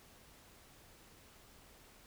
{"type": "silence", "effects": ["pink hiss -61 dBFS RMS until 2.06 s"]}